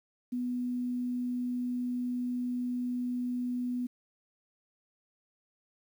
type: tone with quantisation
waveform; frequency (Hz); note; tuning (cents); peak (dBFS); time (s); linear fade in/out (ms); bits
sine; 246.9; B3; 0; -30; 0.32-3.87; 10; 10
effects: none